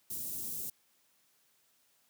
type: band-stop noise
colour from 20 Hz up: white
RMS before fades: -39 dBFS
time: 0.1-0.7 s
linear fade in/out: 5 ms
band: 280 to 9000 Hz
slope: 12 dB/octave
effects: white hiss -71 dBFS RMS until 2.09 s + high-pass 100 Hz 12 dB/octave